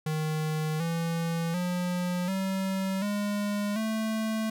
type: tone with pitch steps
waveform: square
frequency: 155.56 / 166.73 / 178.69 / 191.52 / 205.3 / 220 Hz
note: D#3 / E3 / F3 / G3 / G#3 / A3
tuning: 0 / +20 / +40 / -40 / -20 / 0 cents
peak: -28 dBFS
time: 0.06-4.5 s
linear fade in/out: 5 ms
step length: 740 ms
effects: none